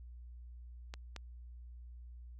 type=clicks; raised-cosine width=0.2 ms; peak=-27 dBFS; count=2; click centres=0.939 / 1.163 s; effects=added 60 Hz sine -48 dBFS peak until 2.39 s